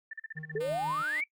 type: tone bursts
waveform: sine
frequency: 1777 Hz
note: A6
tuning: 17 cents sharp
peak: -37 dBFS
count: 8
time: 0.11-0.582 s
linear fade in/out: 5 ms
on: 24 ms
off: 40 ms
type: tone with tremolo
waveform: triangle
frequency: 155.56 Hz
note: D#3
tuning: in tune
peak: -36 dBFS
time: 0.35-1.03 s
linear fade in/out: 20 ms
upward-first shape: triangle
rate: 6.1 Hz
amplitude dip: 75%
type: exponential sweep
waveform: sine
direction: up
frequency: 408.6 to 2349 Hz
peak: -29 dBFS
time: 0.55-1.24 s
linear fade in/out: 5 ms
type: tone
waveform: 5% pulse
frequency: 302.7 Hz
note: D#4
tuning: 48 cents flat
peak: -31 dBFS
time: 0.6-1.21 s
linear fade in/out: 10 ms
effects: noise-tail reverb RT60 0.1 s tail -22 dB re dry + Opus 48 kbps